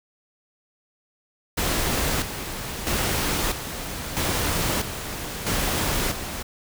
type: noise with tremolo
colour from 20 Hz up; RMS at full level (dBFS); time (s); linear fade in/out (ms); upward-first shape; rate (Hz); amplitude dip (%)
pink; -24; 1.57-6.43; 10; square; 0.77; 60
effects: none